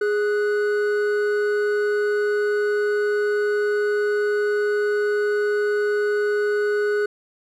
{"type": "tone pair together", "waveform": "triangle", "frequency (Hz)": [415.3, 1480], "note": ["G#4", "F#6"], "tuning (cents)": [0, 0], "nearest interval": "octave + minor seventh", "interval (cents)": 2200, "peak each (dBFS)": [-17, -26], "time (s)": [0.01, 7.06], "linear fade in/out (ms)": 5, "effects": []}